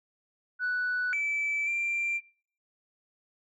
sine tone with pitch steps, 1483 / 2314 / 2366 Hz, F#6 / D7 / D7, +4 / -26 / +12 cents, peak -25 dBFS, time 0.59-2.21 s, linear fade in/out 50 ms, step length 540 ms, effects noise-tail reverb RT60 0.5 s tail -23 dB re dry + tanh soft clip ceiling -24 dBFS

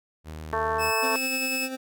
sawtooth tone with vibrato, 78.3 Hz, D#2, 11 cents sharp, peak -32 dBFS, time 0.24-0.93 s, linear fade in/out 50 ms, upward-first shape square, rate 7.1 Hz, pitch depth 9 cents each way
harmonic tone, 222.1 Hz, A3, 16 cents sharp, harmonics 2 / 3 / 4 / 5 / 6 / 7 / 8, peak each -30 / -32 / -29 / -29 / -40 / -35 / -38 dBFS, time 0.53-1.16 s, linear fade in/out 0 ms
sawtooth tone, 2604 Hz, E7, 22 cents flat, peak -23 dBFS, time 0.78-1.69 s, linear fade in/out 50 ms
25% pulse tone with tremolo, 261.6 Hz, C4, in tune, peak -26 dBFS, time 1.02-1.77 s, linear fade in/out 20 ms, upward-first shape sine, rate 10 Hz, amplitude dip 45%
effects none

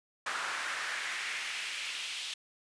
brown noise with high-pass filter sweep, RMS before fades -37 dBFS, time 0.26-2.34 s, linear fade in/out 5 ms, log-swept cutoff 1300 to 3200 Hz, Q 2.1, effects resampled to 22050 Hz

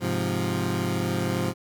20% pulse chord, F minor, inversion first, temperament equal, 103.83 / 130.81 / 174.61 Hz, Ab2 / C3 / F3, 0 / 0 / 0 cents, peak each -24 / -25 / -23 dBFS, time 0-1.54 s, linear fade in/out 50 ms, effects none

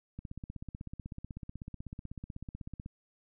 click train, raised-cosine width 5 ms, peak -29 dBFS, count 44, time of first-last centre 0.19-2.861 s, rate 16.1 Hz, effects none

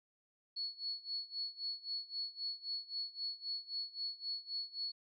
sine tone with tremolo, 4389 Hz, C#8, 18 cents flat, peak -36 dBFS, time 0.56-4.92 s, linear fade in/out 10 ms, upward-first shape sine, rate 3.8 Hz, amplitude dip 90%, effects none

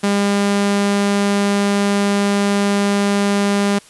sawtooth tone, 201.5 Hz, G3, 48 cents sharp, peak -10 dBFS, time 0.03-3.79 s, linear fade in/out 10 ms, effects white hiss -45 dBFS RMS until 3.89 s + resampled to 24000 Hz

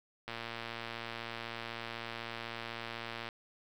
click train, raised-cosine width 0.3 ms, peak -24 dBFS, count 350, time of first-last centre 0.28-3.289 s, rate 116 Hz, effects 9-bit

